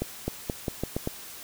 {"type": "accelerating click train", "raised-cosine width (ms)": 2, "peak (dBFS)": -14, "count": 7, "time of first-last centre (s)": [0.02, 1.074], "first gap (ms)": 260, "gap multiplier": 0.84, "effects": ["white hiss -43 dBFS RMS until 1.43 s"]}